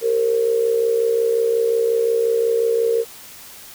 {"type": "tone with amplitude modulation", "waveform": "sine", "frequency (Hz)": 460, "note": "A#4", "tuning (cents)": -23, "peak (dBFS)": -12, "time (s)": [0.01, 3.05], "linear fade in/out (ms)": 50, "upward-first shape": "sine", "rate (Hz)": 65.6, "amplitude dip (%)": 65, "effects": ["white hiss -40 dBFS RMS until 3.74 s"]}